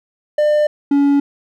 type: tone pair in turn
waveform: triangle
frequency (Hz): 599 / 282.7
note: D5 / C#4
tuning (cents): +34 / +34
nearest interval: octave + minor second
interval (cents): 1300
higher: first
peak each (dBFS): -9 / -8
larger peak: second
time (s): 0.38-0.67 / 0.91-1.2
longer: neither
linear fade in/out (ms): 5
effects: none